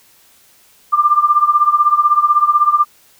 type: tone with tremolo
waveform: sine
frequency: 1192 Hz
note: D6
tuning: 25 cents sharp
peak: -5 dBFS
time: 0.92-2.85 s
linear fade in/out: 20 ms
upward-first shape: triangle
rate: 16 Hz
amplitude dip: 90%
effects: white hiss -50 dBFS RMS until 3.19 s